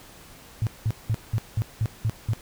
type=tone bursts; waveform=sine; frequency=110 Hz; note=A2; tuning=in tune; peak=-20 dBFS; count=8; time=0.62-2.334 s; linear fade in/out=0 ms; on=48 ms; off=190 ms; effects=pink hiss -48 dBFS RMS until 2.41 s